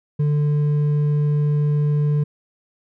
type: tone with hard clipping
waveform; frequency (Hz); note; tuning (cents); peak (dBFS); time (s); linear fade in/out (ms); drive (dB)
sine; 147.7; D3; +10; -17; 0.19-2.24; 10; 4
effects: none